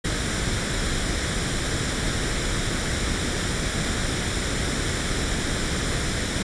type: noise with comb filter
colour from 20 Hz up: pink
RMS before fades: -25 dBFS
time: 0.04-6.43 s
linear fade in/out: 10 ms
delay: 0.55 ms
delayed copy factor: +0.5
effects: resampled to 22050 Hz

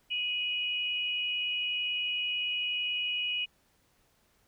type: tone pair together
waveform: sine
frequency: 2494 / 2915 Hz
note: D#7 / F#7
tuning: +3 / -26 cents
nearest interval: minor third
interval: 271 cents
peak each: -33 / -31 dBFS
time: 0.1-3.46 s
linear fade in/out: 20 ms
effects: pink hiss -69 dBFS RMS until 4.47 s

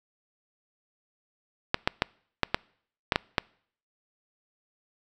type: clicks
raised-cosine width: 0.3 ms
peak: -5 dBFS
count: 8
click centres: 1.744 / 1.875 / 2.021 / 2.433 / 2.545 / 3.122 / 3.159 / 3.382 s
effects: noise-tail reverb RT60 0.6 s tail -26 dB re dry

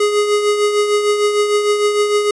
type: tone with tremolo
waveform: square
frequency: 415.3 Hz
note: G#4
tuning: in tune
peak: -11 dBFS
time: 0-2.31 s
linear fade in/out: 5 ms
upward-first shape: triangle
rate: 6.6 Hz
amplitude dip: 55%
effects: resampled to 24000 Hz + 8-bit

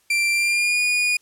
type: tone with pitch glide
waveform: 40% pulse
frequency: 2359 to 2451 Hz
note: D7 to D#7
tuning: +7 to -27 cents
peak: -17 dBFS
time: 0.1-1.17 s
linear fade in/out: 5 ms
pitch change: +66 cents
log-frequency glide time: 0.32-0.81 s
effects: white hiss -62 dBFS RMS until 1.21 s + low-pass 12000 Hz 12 dB/octave

